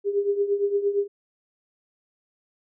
sine tone with tremolo, 403.5 Hz, G#4, 50 cents flat, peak -17 dBFS, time 0.04-1.08 s, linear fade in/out 50 ms, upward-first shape triangle, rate 8.7 Hz, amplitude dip 80%, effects none

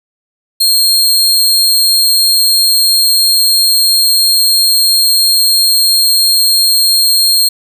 sawtooth tone, 4229 Hz, C8, 18 cents sharp, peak -4 dBFS, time 0.6-7.49 s, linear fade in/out 10 ms, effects none

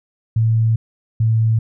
sine tone pair in turn, 112.4 / 111.93 Hz, A2 / A2, +37 / +30 cents, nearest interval unison, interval 7 cents, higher first, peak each -12 dBFS, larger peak neither, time 0.36-0.76 / 1.2-1.59 s, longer first, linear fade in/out 5 ms, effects none

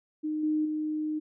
sine tone with level steps, 307.2 Hz, D#4, 22 cents flat, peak -28 / -24 / -28 dBFS, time 0.23-1.2 s, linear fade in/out 20 ms, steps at 0.43 / 0.65 s, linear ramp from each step 5 ms, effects none

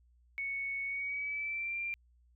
sine tone with pitch glide, 2217 to 2376 Hz, C#7 to D7, 0 to +20 cents, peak -34 dBFS, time 0.38-1.94 s, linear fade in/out 0 ms, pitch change +120 cents, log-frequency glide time 0.85-1.79 s, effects added 60 Hz sine -63 dBFS peak until 2.35 s

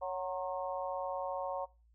harmonic tone with a mistuned harmonic, 185 Hz, F#3, in tune, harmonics 3 / 4 / 5 / 6, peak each -38 / -40 / -42 / -44 dBFS, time 0.01-1.66 s, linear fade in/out 20 ms, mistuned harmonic 6, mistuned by -51 cents, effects noise-tail reverb RT60 0.3 s tail -21 dB re dry + added 57 Hz sine -63 dBFS peak until 1.94 s

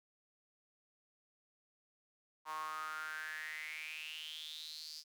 sawtooth tone with high-pass filter sweep, 155.56 Hz, D#3, in tune, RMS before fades -45 dBFS, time 2.45-5.04 s, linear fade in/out 50 ms, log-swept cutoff 990 to 5000 Hz, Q 8.5, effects none

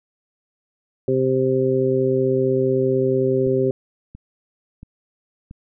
harmonic tone, 130.81 Hz, C3, in tune, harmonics 1 / 2 / 3 / 4, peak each -24 / -24 / -18 / -24 dBFS, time 1.08-3.71 s, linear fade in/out 2 ms
click train, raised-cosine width 5 ms, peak -25 dBFS, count 4, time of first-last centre 3.47-5.511 s, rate 1.47 Hz
effects none

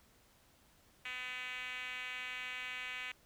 5% pulse tone with band-pass filter, 252.2 Hz, B3, 36 cents sharp, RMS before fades -43 dBFS, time 1.05-3.12 s, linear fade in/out 5 ms, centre 2400 Hz, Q 2.5, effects pink hiss -67 dBFS RMS until 3.25 s

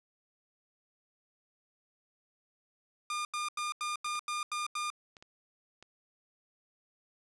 sawtooth tone bursts, 1208 Hz, D6, 48 cents sharp, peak -29 dBFS, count 8, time 3.1-4.902 s, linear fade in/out 2 ms, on 150 ms, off 86 ms
clicks, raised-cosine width 0.2 ms, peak -34 dBFS, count 6, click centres 3.589 / 4.062 / 4.155 / 5.168 / 5.225 / 5.826 s
effects resampled to 24000 Hz + 10-bit

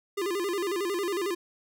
square tone with vibrato, 374.1 Hz, F#4, 19 cents sharp, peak -28 dBFS, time 0.17-1.35 s, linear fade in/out 10 ms, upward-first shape square, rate 11 Hz, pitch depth 130 cents each way, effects none

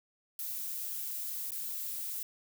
violet noise with dropouts, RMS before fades -38 dBFS, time 0.39-2.23 s, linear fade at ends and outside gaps 1 ms, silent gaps 1.507-1.518 s, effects none

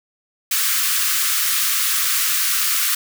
white high-pass noise, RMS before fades -19 dBFS, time 0.51-2.95 s, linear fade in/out 5 ms, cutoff 1100 Hz, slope 96 dB/octave, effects none

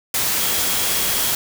sine tone in noise, 3290 Hz, G#7, 17 cents flat, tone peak -31 dBFS, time 0.4-1.31 s, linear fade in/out 2 ms, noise white, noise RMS -20 dBFS, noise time 0.14-1.35 s, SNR -14 dB, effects none

